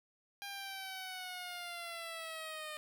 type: linear sweep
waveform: 10% pulse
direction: down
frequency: 804 to 607 Hz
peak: -34 dBFS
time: 0.42-2.77 s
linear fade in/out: 0 ms
effects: none